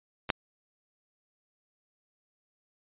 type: clicks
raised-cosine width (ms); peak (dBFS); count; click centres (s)
0.3; -20 / -7; 2; 0.292 / 0.302
effects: resampled to 8000 Hz